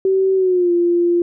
sine tone with pitch glide, 382.4 to 346.6 Hz, G4 to F4, -43 to -13 cents, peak -12 dBFS, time 0.05-1.22 s, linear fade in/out 2 ms, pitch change -170 cents, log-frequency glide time 0.35-0.72 s, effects none

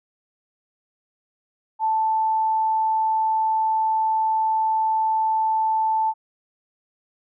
sine tone, 880 Hz, A5, in tune, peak -18 dBFS, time 1.79-6.14 s, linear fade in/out 50 ms, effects none

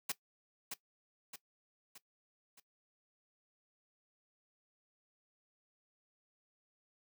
white noise with echo, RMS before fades -36 dBFS, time 0.09-0.12 s, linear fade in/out 5 ms, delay 620 ms, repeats 4, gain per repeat -6 dB, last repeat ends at 2.6 s, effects noise-tail reverb RT60 0.1 s tail -17 dB re dry + high-pass 150 Hz 12 dB/octave

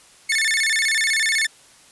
sawtooth tone with vibrato, 1975.5 Hz, B6, in tune, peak -14 dBFS, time 0.29-1.47 s, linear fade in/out 10 ms, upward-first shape square, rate 16 Hz, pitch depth 180 cents each way, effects white hiss -50 dBFS RMS until 1.91 s + resampled to 24000 Hz

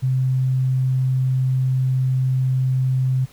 sine tone, 130 Hz, C3, 11 cents flat, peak -16 dBFS, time 0.02-3.26 s, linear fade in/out 20 ms, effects pink hiss -50 dBFS RMS until 3.32 s

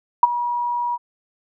sine tone with ADSR envelope, 962 Hz, B5, 46 cents flat, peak -4 dBFS, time 0.23-0.98 s, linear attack 3 ms, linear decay 24 ms, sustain -16 dB, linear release 37 ms, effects none

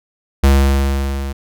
square tone with level ramp, 68.6 Hz, C#2, 17 cents flat, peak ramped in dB -7 to -22 dBFS, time 0.43-1.33 s, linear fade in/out 10 ms, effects none

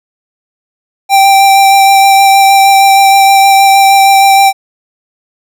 square tone with vibrato, 784 Hz, G5, in tune, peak -3 dBFS, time 1.09-4.53 s, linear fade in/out 50 ms, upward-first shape sine, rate 6.4 Hz, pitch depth 12 cents each way, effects none

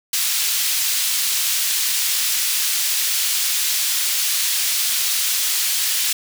pink high-pass noise, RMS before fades -20 dBFS, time 0.13-6.13 s, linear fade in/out 5 ms, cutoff 3400 Hz, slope 12 dB/octave, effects none

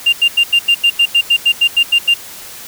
sine tone bursts, 2794 Hz, F7, in tune, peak -5 dBFS, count 14, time 0.06-2.142 s, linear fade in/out 10 ms, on 67 ms, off 88 ms, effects tanh soft clip ceiling -4 dBFS + white hiss -32 dBFS RMS until 2.67 s

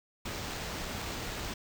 pink noise with sample-and-hold, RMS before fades -38 dBFS, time 0.25-1.54 s, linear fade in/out 5 ms, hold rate 11025 Hz, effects none

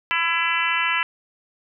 harmonic tone, 334.6 Hz, E4, 26 cents sharp, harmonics 3 / 4 / 5 / 6 / 7 / 8 / 9, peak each -27 / -27 / -27 / -26 / -27 / -26 / -30 dBFS, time 0.11-1.03 s, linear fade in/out 0 ms, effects none

